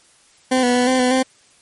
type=tone with pitch steps; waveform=20% pulse; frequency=257.4 / 245.7 / 247.7 / 258.1 / 251.1 / 260.2 Hz; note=C4 / B3 / B3 / C4 / B3 / C4; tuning=-28 / -9 / +5 / -23 / +29 / -9 cents; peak=-9 dBFS; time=0.51-1.23 s; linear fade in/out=10 ms; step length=120 ms; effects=white hiss -53 dBFS RMS until 1.61 s + MP3 48 kbps